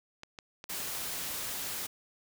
clicks, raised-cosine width 0.2 ms, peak -26 dBFS, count 6, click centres 0.234 / 0.388 / 0.641 / 0.805 / 0.876 / 0.951 s
white noise, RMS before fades -37 dBFS, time 0.69-1.87 s, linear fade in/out 10 ms
effects none

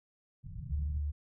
white low-pass noise, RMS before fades -43 dBFS, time 0.43-1.01 s, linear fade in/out 20 ms, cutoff 160 Hz, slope 48 dB/octave
sine tone, 73.42 Hz, D2, in tune, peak -31 dBFS, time 0.7-1.12 s, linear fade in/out 20 ms
effects none

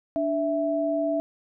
sine tone pair together, 293.4 / 658.7 Hz, D4 / E5, -2 / -1 cents, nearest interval octave + major second, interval 1401 cents, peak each -27 / -24 dBFS, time 0.16-1.2 s, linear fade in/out 0 ms, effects none

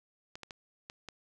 clicks, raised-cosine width 0.2 ms, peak -26 dBFS, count 5, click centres 0.355 / 0.433 / 0.508 / 0.899 / 1.087 s, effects none

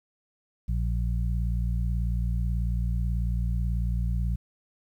harmonic tone, 58.27 Hz, A#1, in tune, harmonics 1 / 2 / 3, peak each -25 / -31 / -35 dBFS, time 0.68-4.36 s, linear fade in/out 10 ms, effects 10-bit

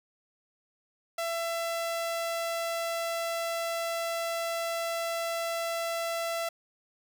sawtooth tone, 670 Hz, E5, 28 cents sharp, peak -26 dBFS, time 1.18-6.49 s, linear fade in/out 5 ms, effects none

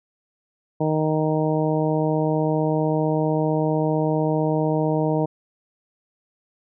harmonic tone, 155.56 Hz, D#3, in tune, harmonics 1 / 2 / 3 / 4 / 5 / 6, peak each -23 / -24 / -25 / -26 / -31 / -31 dBFS, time 0.8-5.26 s, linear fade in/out 10 ms, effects none

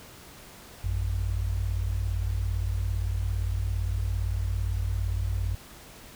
sine tone pair together, 54.89 / 92.5 Hz, A1 / F#2, -3 / 0 cents, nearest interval major sixth, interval 903 cents, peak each -28 dBFS, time 0.84-5.55 s, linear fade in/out 5 ms, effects pink hiss -48 dBFS RMS until 6.15 s

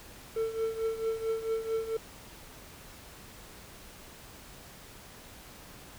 triangle tone with tremolo, 447.9 Hz, A4, 31 cents sharp, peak -24 dBFS, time 0.36-1.97 s, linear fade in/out 5 ms, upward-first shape triangle, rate 4.5 Hz, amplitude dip 80%, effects pink hiss -50 dBFS RMS until 5.98 s

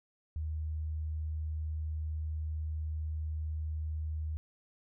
sine tone, 77.78 Hz, D#2, in tune, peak -33 dBFS, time 0.36-4.37 s, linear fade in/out 0 ms, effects none

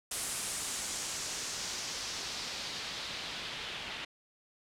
white noise with low-pass filter sweep, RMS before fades -39 dBFS, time 0.11-4.05 s, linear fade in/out 5 ms, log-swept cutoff 9700 to 3000 Hz, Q 1.7, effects none

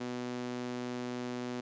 sawtooth tone with high-pass filter, 123.47 Hz, B2, in tune, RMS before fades -38 dBFS, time 0-1.61 s, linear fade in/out 10 ms, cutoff 260 Hz, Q 1.9, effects resampled to 16000 Hz

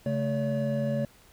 triangle tone cluster, 138.3 / 219.3 / 569 Hz, C#3 / A3 / C#5, -4 / -6 / +45 cents, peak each -28 dBFS, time 0.06-1.05 s, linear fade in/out 2 ms, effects pink hiss -57 dBFS RMS until 1.32 s

